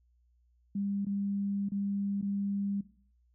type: tone with dropouts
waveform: sine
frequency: 200 Hz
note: G3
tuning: 35 cents sharp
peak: -30 dBFS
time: 0.75-2.81 s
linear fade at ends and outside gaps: 5 ms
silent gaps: 1.05-1.066 / 1.688-1.718 / 2.214-2.225 s
effects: noise-tail reverb RT60 0.5 s tail -17 dB re dry + added 60 Hz sine -65 dBFS peak until 3.34 s